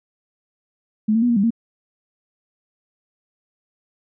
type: tone with pitch steps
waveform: sine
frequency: 215 / 226.1 / 243.1 / 235.7 / 197.9 / 230.6 Hz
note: A3 / A3 / B3 / A#3 / G3 / A#3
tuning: -40 / +47 / -27 / +19 / +17 / -19 cents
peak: -14 dBFS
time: 1.08-1.506 s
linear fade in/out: 10 ms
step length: 71 ms
effects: none